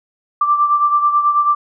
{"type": "beating tone pair", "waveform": "sine", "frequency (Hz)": [1174.7, 1183.9], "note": ["D6", "D6"], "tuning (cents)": [0, 14], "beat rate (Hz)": 9.2, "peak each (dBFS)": [-12, -19], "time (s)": [0.41, 1.55], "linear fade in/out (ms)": 5, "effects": []}